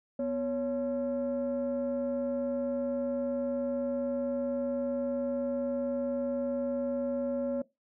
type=tone pair together; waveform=sine; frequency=246.9 / 557.5 Hz; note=B3 / C#5; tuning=0 / +10 cents; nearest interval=octave + major second; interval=1410 cents; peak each=-31 / -29 dBFS; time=0.19-7.62 s; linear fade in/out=5 ms; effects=noise-tail reverb RT60 0.2 s tail -19 dB re dry + tanh soft clip ceiling -25 dBFS